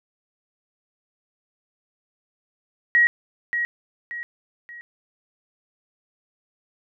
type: tone with echo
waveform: sine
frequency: 1901 Hz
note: A#6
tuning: 33 cents sharp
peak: -13 dBFS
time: 2.95-3.07 s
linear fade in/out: 0 ms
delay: 580 ms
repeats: 3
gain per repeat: -8 dB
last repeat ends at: 4.81 s
effects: none